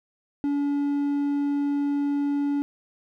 triangle tone, 285.5 Hz, D4, 49 cents flat, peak -20 dBFS, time 0.44-2.62 s, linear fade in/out 0 ms, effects none

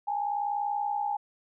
sine tone pair together, 819.6 / 880 Hz, G#5 / A5, -23 / 0 cents, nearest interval minor second, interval 123 cents, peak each -28 / -34 dBFS, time 0.07-1.17 s, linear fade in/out 10 ms, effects none

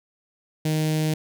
sawtooth tone with notch filter, 155.56 Hz, D#3, in tune, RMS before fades -23 dBFS, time 0.65-1.14 s, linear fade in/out 5 ms, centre 1200 Hz, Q 0.77, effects none

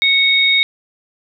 sine tone pair together, 2217 / 3729 Hz, C#7 / A#7, 0 / 0 cents, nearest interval major sixth, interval 900 cents, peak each -13 dBFS, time 0.02-0.63 s, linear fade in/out 0 ms, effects none

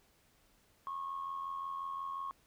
sine tone with amplitude modulation, 1091 Hz, C#6, 28 cents flat, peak -34 dBFS, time 0.87-2.31 s, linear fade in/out 0 ms, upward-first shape sine, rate 85.6 Hz, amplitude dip 60%, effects tanh soft clip ceiling -32 dBFS + pink hiss -69 dBFS RMS until 2.46 s

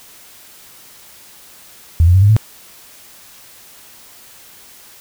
sine tone with pitch steps, 82.7 / 88.64 / 95 / 101.82 / 109.12 Hz, E2 / F2 / F#2 / G#2 / A2, +6 / +26 / +46 / -34 / -14 cents, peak -6 dBFS, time 2-2.365 s, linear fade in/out 0 ms, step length 73 ms, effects white hiss -42 dBFS RMS until 5 s

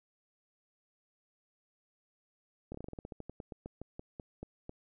slowing click train, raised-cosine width 2 ms, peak -29 dBFS, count 20, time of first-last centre 2.72-4.694 s, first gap 25 ms, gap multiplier 1.14, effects none

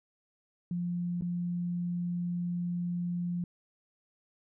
sine tone with dropouts, 175 Hz, F3, 4 cents sharp, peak -30 dBFS, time 0.71-3.44 s, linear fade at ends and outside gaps 2 ms, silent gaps 1.211-1.221 s, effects none

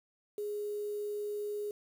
sine tone with quantisation, 415.3 Hz, G#4, in tune, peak -34 dBFS, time 0.38-1.71 s, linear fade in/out 2 ms, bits 9, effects none

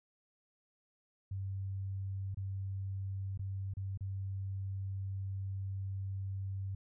sine tone with dropouts, 96.9 Hz, G2, 20 cents flat, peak -36 dBFS, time 1.31-6.75 s, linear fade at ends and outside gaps 5 ms, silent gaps 2.346-2.371 / 3.376-3.392 / 3.738-3.769 / 3.975-4.007 s, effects none

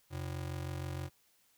square ring-modulated tone, 110 Hz, A2, in tune, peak -35 dBFS, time 0.1-1.1 s, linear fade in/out 50 ms, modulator 23.2 Hz, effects white hiss -70 dBFS RMS until 1.57 s

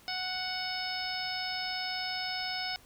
harmonic tone, 740 Hz, F#5, in tune, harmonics 1 / 2 / 3 / 4 / 5 / 6 / 7, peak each -39 / -41 / -40 / -43 / -43 / -43 / -37 dBFS, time 0.08-2.76 s, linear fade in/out 0 ms, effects pink hiss -58 dBFS RMS until 2.85 s

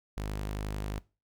sawtooth tone, 51.3 Hz, G#1, 21 cents flat, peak -29 dBFS, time 0.17-0.99 s, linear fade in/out 0 ms, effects noise-tail reverb RT60 0.3 s tail -21 dB re dry

